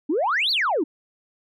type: exponential two-way sweep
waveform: sine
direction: up then down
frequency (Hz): 271.5 to 4680 to 271.5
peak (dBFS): -18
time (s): 0.09-0.84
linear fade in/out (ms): 10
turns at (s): 0.51
effects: tanh soft clip ceiling -15 dBFS